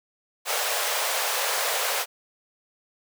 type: high-pass noise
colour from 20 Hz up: pink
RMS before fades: -26 dBFS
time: 0.45-2.06 s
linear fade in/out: 50 ms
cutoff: 480 Hz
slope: 48 dB/octave
effects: none